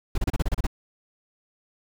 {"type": "noise bursts", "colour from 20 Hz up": "brown", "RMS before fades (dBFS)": -22, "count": 9, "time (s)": [0.15, 0.668], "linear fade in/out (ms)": 5, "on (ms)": 30, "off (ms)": 31, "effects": []}